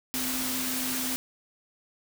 sine tone in noise, 256.4 Hz, C4, 35 cents flat, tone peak -34 dBFS, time 0.14-1.16 s, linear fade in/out 0 ms, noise white, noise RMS -31 dBFS, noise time 0.14-1.16 s, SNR -6 dB, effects none

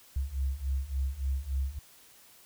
sine beating tone pair, 65.41 / 68.91 Hz, C2 / C#2, 0 / -10 cents, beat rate 3.5 Hz, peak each -33 / -31 dBFS, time 0.16-1.79 s, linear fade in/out 5 ms, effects white hiss -57 dBFS RMS until 2.45 s

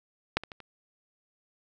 clicks, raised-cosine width 0.3 ms, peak -8 / -23 / -26 / -30 dBFS, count 4, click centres 0.37 / 0.436 / 0.518 / 0.603 s, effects none

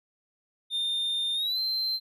triangle tone with pitch glide, 3624 to 4115 Hz, A#7 to C8, -50 to -30 cents, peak -25 dBFS, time 0.7-2 s, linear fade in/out 50 ms, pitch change +220 cents, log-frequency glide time 1.34-1.59 s, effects none

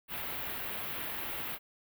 white band-stop noise, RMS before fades -38 dBFS, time 0.08-1.59 s, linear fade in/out 50 ms, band 3200 to 14000 Hz, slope 24 dB/octave, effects none

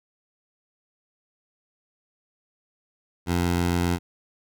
15% pulse tone, 87.31 Hz, F2, in tune, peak -15 dBFS, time 3.26-3.99 s, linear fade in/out 50 ms, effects none

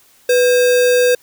sine tone with sample-and-hold, 493.9 Hz, B4, in tune, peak -9 dBFS, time 0.29-1.15 s, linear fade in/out 5 ms, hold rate 2100 Hz, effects white hiss -51 dBFS RMS until 1.22 s

